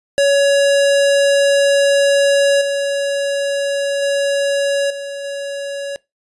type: tone with level steps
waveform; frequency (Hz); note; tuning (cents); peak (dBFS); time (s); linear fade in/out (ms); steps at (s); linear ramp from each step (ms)
square; 561; C#5; +21; -11 / -17 / -15 / -25 / -23; 0.18-5.96; 0; 2.61 / 4.02 / 4.9 / 5.24; 5
effects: noise-tail reverb RT60 0.2 s tail -22 dB re dry + resampled to 24000 Hz